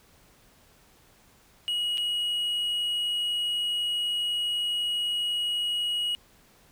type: tone with dropouts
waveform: triangle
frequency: 2902 Hz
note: F#7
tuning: 34 cents flat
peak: -24 dBFS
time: 1.68-6.15 s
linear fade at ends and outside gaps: 0 ms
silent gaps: 1.974-1.98 s
effects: pink hiss -59 dBFS RMS until 6.71 s